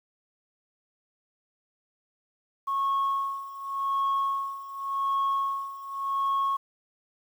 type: tone with tremolo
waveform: sine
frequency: 1097 Hz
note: C#6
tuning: 18 cents flat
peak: -21 dBFS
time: 2.67-6.57 s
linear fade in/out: 10 ms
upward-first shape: sine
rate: 0.88 Hz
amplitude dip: 85%
effects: tanh soft clip ceiling -21 dBFS + 9-bit